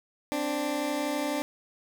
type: tone pair together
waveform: 20% pulse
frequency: 261.7 / 293.7 Hz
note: C4 / D4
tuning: 0 / 0 cents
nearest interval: major second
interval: 200 cents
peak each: -29 / -24 dBFS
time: 0.32-1.42 s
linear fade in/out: 0 ms
effects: none